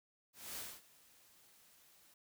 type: noise with ADSR envelope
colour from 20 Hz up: white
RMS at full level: -44 dBFS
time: 0.33-2.14 s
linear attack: 240 ms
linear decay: 240 ms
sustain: -22 dB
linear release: 4 ms
effects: none